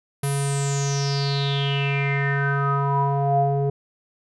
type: tone with low-pass filter sweep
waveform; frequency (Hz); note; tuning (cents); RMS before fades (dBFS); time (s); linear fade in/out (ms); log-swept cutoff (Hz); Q
square; 140; C#3; +18; -22; 0.23-3.7; 5; 11000 to 530; 8.7
effects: none